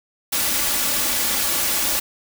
white noise with comb filter, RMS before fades -21 dBFS, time 0.32-2 s, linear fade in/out 10 ms, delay 3.5 ms, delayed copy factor +0.5, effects none

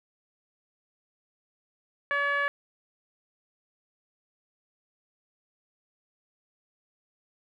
10% pulse tone with low-pass filter, 569 Hz, C#5, 45 cents sharp, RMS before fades -27 dBFS, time 2.11-2.48 s, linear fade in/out 0 ms, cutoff 1700 Hz, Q 3, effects none

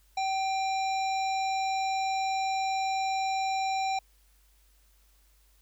harmonic tone with a mistuned harmonic, 794 Hz, G5, 22 cents sharp, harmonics 1 / 3 / 5 / 7 / 9, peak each -27 / -37 / -41 / -44 / -46 dBFS, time 0.17-3.99 s, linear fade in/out 5 ms, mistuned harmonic 1, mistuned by -54 cents, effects added 50 Hz sine -61 dBFS peak until 5.61 s + white hiss -67 dBFS RMS until 5.61 s

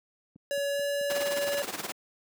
click train, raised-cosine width 5 ms, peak -28 dBFS, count 5, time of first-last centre 0.36-1.23 s, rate 4.6 Hz
square tone with pitch glide, 565 to 569.3 Hz, C#5 to C#5, +33 to +46 cents, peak -28 dBFS, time 0.51-1.62 s, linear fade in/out 0 ms, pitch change +13 cents, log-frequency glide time 0.72-0.82 s
pink noise with tremolo, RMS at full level -31 dBFS, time 1.1-1.92 s, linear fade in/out 0 ms, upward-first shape sine, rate 19 Hz, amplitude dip 75%
effects high-pass 300 Hz 12 dB/octave

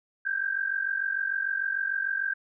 sine tone pair together, 1561 / 1607.7 Hz, G6 / G6, -8 / +43 cents, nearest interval minor second, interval 51 cents, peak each -29 / -29 dBFS, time 0.25-2.34 s, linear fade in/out 10 ms, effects none

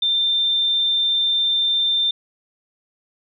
sine tone, 3583 Hz, A7, 31 cents sharp, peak -16 dBFS, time 0.02-2.11 s, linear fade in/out 5 ms, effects none

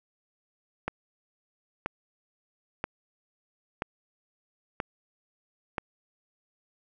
click train, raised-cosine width 0.5 ms, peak -14 dBFS, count 6, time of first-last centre 0.88-5.782 s, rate 1.02 Hz, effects none

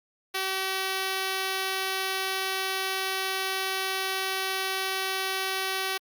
5% pulse tone, 381.6 Hz, G4, 47 cents flat, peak -16 dBFS, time 0.34-5.98 s, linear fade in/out 10 ms, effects Opus 48 kbps

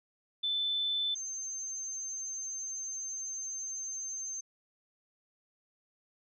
sine tone pair in turn, 3520 / 6294 Hz, A7 / G8, 0 / +6 cents, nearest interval minor seventh, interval 1006 cents, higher second, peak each -29 / -36 dBFS, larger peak first, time 0.43-1.15 / 1.15-4.41 s, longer second, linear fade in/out 10 ms, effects none

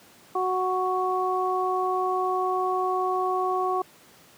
harmonic tone, 370 Hz, F#4, in tune, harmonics 1 / 2 / 3, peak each -27 / -27 / -27 dBFS, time 0.35-3.82 s, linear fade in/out 5 ms, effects pink hiss -53 dBFS RMS until 4.37 s + high-pass 150 Hz 12 dB/octave

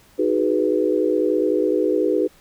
sine chord, G# minor seventh, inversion second, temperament equal with one note detuned, 311.1 / 370 / 419.9 / 493.9 Hz, D#4 / F#4 / G#4 / B4, 0 / 0 / +19 / 0 cents, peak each -22 dBFS, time 0.18-2.28 s, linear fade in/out 20 ms, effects pink hiss -53 dBFS RMS until 2.4 s

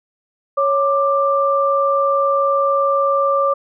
sine tone pair together, 554.4 / 1181.5 Hz, C#5 / D6, 0 / +10 cents, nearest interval octave + minor second, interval 1310 cents, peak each -16 dBFS, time 0.57-3.54 s, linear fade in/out 10 ms, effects none

